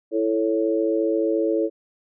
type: chord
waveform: sine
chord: A major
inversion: second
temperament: equal with one note detuned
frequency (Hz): 331.3 / 440 / 554.4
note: E4 / A4 / C#5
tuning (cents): +9 / 0 / 0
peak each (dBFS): -22 / -23 / -25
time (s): 0.11-1.7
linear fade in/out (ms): 50
effects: none